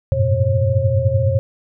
sine tone cluster, 89.5 / 100.1 / 109.6 / 123.3 / 540 Hz, F2 / G2 / A2 / B2 / C#5, +43 / +37 / -6 / -2 / -45 cents, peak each -20 dBFS, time 0.12-1.39 s, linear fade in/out 0 ms, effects none

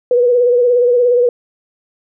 sine tone with vibrato, 488.1 Hz, B4, 20 cents flat, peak -8 dBFS, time 0.11-1.29 s, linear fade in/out 2 ms, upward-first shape sine, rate 17 Hz, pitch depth 44 cents each way, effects none

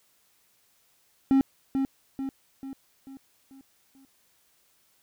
triangle tone with echo, 269.5 Hz, C#4, 49 cents flat, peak -15 dBFS, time 1.31-1.41 s, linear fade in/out 0 ms, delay 440 ms, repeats 6, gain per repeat -6 dB, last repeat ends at 4.05 s, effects white hiss -66 dBFS RMS until 5.02 s

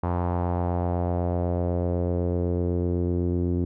sawtooth tone with low-pass filter sweep, 88 Hz, F2, 14 cents sharp, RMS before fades -25 dBFS, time 0.03-3.65 s, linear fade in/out 5 ms, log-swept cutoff 970 to 320 Hz, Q 2.6, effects none

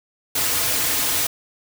white noise with comb filter, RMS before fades -21 dBFS, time 0.35-1.27 s, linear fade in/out 5 ms, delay 5.2 ms, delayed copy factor -0.7, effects none

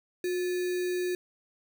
sine tone with sample-and-hold, 360 Hz, F#4, 47 cents flat, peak -27 dBFS, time 0.24-1.15 s, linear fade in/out 2 ms, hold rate 2100 Hz, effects none

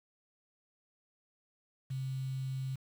sine tone with quantisation, 132.3 Hz, C3, 20 cents sharp, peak -34 dBFS, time 1.9-2.76 s, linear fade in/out 10 ms, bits 9, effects none

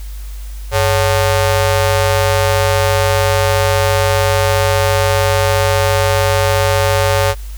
sawtooth ring-modulated tone, 327 Hz, E4, 14 cents flat, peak -4 dBFS, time 0.71-7.35 s, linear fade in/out 50 ms, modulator 231 Hz, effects added 50 Hz sine -24 dBFS peak until 7.57 s + white hiss -41 dBFS RMS until 7.57 s

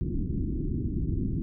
pink low-pass noise, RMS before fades -29 dBFS, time 0.01-1.42 s, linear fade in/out 0 ms, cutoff 340 Hz, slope 48 dB/octave, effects none

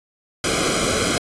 pink noise with comb filter, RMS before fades -20 dBFS, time 0.44-1.18 s, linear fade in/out 2 ms, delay 1.1 ms, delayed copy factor -0.9, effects resampled to 22050 Hz

